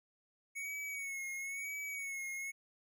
square tone with vibrato, 2217 Hz, C#7, in tune, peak -40 dBFS, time 0.55-2.52 s, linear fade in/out 20 ms, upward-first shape sine, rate 1 Hz, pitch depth 53 cents each way, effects none

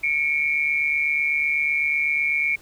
sine tone pair together, 2201 / 2349 Hz, C#7 / D7, -13 / 0 cents, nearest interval minor second, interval 113 cents, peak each -22 dBFS, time 0.03-2.56 s, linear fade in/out 10 ms, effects pink hiss -51 dBFS RMS until 2.61 s

